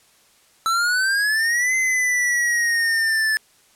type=exponential two-way sweep; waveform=square; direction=up then down; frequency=1318.5 to 2062 to 1739 Hz; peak=-18 dBFS; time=0.66-3.37 s; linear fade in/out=0 ms; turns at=1.75 s; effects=white hiss -56 dBFS RMS until 3.75 s + low-pass 11000 Hz 12 dB/octave